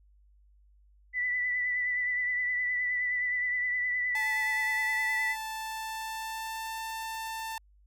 sine tone with vibrato, 1981 Hz, B6, 5 cents sharp, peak -27 dBFS, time 1.13-5.36 s, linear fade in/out 50 ms, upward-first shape triangle, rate 9.6 Hz, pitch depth 29 cents each way
sawtooth tone with pitch glide, 870 to 891.9 Hz, A5 to A5, -20 to +23 cents, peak -31 dBFS, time 4.15-7.58 s, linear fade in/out 2 ms, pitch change +43 cents, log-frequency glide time 4.44-6.79 s
effects added 50 Hz sine -58 dBFS peak until 7.86 s

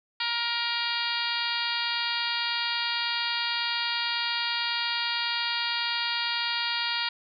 harmonic tone, 470.9 Hz, A#4, 18 cents sharp, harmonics 2 / 3 / 4 / 5 / 6 / 7 / 8 / 9 / 10, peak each -35 / -35 / -35 / -35 / -35 / -35 / -35 / -35 / -35 dBFS, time 0.2-7.09 s, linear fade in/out 5 ms, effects none

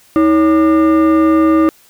sine tone with frequency modulation, 319.1 Hz, D#4, 44 cents sharp, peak -5 dBFS, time 0.16-1.69 s, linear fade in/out 0 ms, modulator 881 Hz, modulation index 0.59, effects tanh soft clip ceiling -6 dBFS + white hiss -48 dBFS RMS until 1.89 s

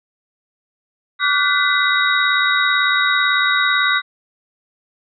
sine tone cluster, 1154 / 1446 / 1524 / 2002 / 3794 Hz, D6 / F#6 / G6 / B6 / A#7, -31 / -40 / -49 / +23 / +30 cents, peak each -20 dBFS, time 1.19-4.02 s, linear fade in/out 50 ms, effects none

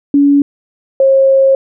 sine tone pair in turn, 283.8 / 538.4 Hz, C#4 / C5, +41 / +49 cents, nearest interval major seventh, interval 1108 cents, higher second, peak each -5 dBFS, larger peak neither, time 0.14-0.42 / 1-1.55 s, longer second, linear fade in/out 2 ms, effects none

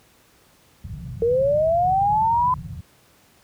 white low-pass noise, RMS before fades -32 dBFS, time 0.84-2.81 s, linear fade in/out 5 ms, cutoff 170 Hz, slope 48 dB/octave
sine linear sweep, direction up, 452.6 to 1017 Hz, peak -16 dBFS, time 1.22-2.54 s, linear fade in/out 2 ms
effects pink hiss -56 dBFS RMS until 3.43 s + high-pass 60 Hz 12 dB/octave

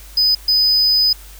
triangle tone bursts at uneven times, 5000 Hz, D#8, 8 cents sharp, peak -10 dBFS, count 2, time 0.17-0.35 / 0.48-1.13 s, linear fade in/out 5 ms, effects added 50 Hz sine -37 dBFS peak until 1.39 s + white hiss -42 dBFS RMS until 1.39 s

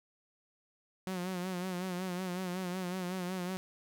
sawtooth tone with vibrato, 182.4 Hz, F#3, 24 cents flat, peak -31 dBFS, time 1.07-3.57 s, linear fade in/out 0 ms, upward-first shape sine, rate 5.4 Hz, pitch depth 61 cents each way, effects none

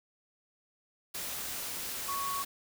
sine tone in noise, 1112 Hz, C#6, 5 cents sharp, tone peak -33 dBFS, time 2.08-2.43 s, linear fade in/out 10 ms, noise white, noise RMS -38 dBFS, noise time 1.14-2.45 s, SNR +2 dB, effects none

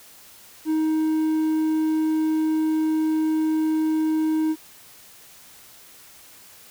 triangle tone, 314.2 Hz, D#4, 17 cents sharp, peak -17 dBFS, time 0.65-4.56 s, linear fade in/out 50 ms, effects white hiss -48 dBFS RMS until 6.7 s

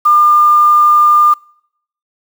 sine tone with quantisation, 1202 Hz, D6, 40 cents sharp, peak -5 dBFS, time 0.05-1.34 s, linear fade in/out 10 ms, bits 5, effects noise-tail reverb RT60 0.7 s tail -26 dB re dry

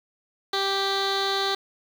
15% pulse tone with low-pass filter, 392 Hz, G4, in tune, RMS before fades -25 dBFS, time 0.53-1.55 s, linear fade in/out 5 ms, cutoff 4100 Hz, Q 4.1, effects 7-bit

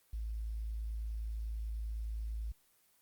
sine tone with quantisation, 54.7 Hz, A1, 9 cents flat, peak -36 dBFS, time 0.13-2.52 s, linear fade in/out 5 ms, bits 11, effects white hiss -70 dBFS RMS until 3.01 s + Opus 24 kbps

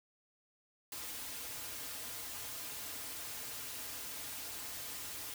white noise with comb filter, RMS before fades -44 dBFS, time 0.92-5.34 s, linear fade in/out 2 ms, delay 5.3 ms, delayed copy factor -0.65, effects none

